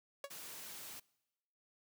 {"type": "tone with exponential decay", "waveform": "sawtooth", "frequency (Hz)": 560, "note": "C#5", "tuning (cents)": 18, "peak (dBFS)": -34, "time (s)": [0.24, 0.31], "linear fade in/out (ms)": 2, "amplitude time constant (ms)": 15}
{"type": "noise", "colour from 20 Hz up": "white", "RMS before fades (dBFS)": -49, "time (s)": [0.3, 1], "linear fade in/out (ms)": 10}
{"effects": ["noise-tail reverb RT60 1.0 s tail -24 dB re dry", "high-pass 100 Hz 12 dB/octave"]}